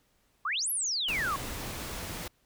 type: exponential two-way sweep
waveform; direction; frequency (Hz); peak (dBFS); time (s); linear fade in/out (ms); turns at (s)
sine; up then down; 1059 to 11840 to 1059; -28; 0.45-1.36; 5; 0.7
type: noise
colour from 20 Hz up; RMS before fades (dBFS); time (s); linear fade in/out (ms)
pink; -38; 1.08-2.28; 5
effects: pink hiss -70 dBFS RMS until 2.45 s